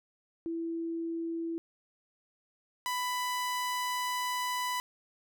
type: tone pair in turn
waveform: sine / sawtooth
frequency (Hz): 331.8 / 994.3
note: E4 / B5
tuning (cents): +11 / +11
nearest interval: octave + perfect fifth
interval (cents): 1900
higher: second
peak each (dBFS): -32 / -27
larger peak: second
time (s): 0.46-1.58 / 2.86-4.8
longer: second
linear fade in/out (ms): 0
effects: none